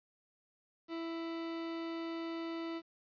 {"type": "tone", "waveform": "40% pulse", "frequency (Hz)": 330.9, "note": "E4", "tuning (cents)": 7, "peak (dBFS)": -37, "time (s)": [0.88, 2.82], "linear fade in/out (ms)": 50, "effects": ["resampled to 11025 Hz", "11-bit"]}